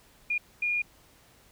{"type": "tone bursts at uneven times", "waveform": "sine", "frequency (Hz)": 2428, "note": "D#7", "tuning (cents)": -43, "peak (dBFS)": -25, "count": 2, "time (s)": [[0.3, 0.38], [0.62, 0.82]], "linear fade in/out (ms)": 5, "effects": ["pink hiss -59 dBFS RMS until 1.51 s"]}